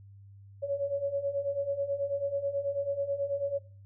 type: beating tone pair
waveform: sine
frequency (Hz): 554.4 / 563.6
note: C#5 / C#5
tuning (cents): 0 / +29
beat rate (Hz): 9.2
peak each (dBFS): -34 / -30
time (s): 0.62-3.59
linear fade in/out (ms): 20
effects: noise-tail reverb RT60 0.4 s tail -19 dB re dry + added 99 Hz sine -49 dBFS peak until 3.85 s